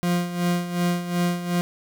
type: tone with tremolo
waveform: 40% pulse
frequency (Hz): 175.4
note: F3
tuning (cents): +8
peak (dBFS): -18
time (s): 0.03-1.61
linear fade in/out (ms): 0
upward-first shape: sine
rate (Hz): 2.7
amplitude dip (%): 70
effects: 10-bit